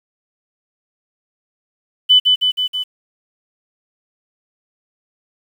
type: tone with echo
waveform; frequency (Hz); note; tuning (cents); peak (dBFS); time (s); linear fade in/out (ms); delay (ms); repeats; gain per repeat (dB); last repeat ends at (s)
sine; 3000; F#7; +23; -6; 2.09-2.2; 20; 160; 4; -3; 2.84
effects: 7-bit